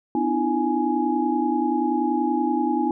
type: tone cluster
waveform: sine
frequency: 251.6 / 301.9 / 332.4 / 835 Hz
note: B3 / D4 / E4 / G#5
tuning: +32 / +48 / +15 / +9 cents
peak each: -25 dBFS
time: 0.15-2.91 s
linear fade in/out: 2 ms
effects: none